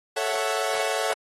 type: chord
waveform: sawtooth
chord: F# minor seventh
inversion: first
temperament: equal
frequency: 440 / 554.4 / 659.3 / 740 Hz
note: A4 / C#5 / E5 / F#5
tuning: 0 / 0 / 0 / 0 cents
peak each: -26 dBFS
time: 0.16-1.14 s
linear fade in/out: 10 ms
effects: AAC 32 kbps